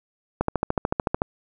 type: click train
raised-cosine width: 1 ms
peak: -7 dBFS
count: 12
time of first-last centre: 0.41-1.219 s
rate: 13.6 Hz
effects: none